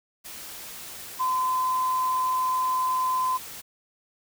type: tone in noise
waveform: sine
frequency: 1024 Hz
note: C6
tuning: 38 cents flat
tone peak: -22 dBFS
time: 1.19-3.38 s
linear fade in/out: 20 ms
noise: white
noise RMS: -40 dBFS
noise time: 0.24-3.62 s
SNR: +15 dB
effects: none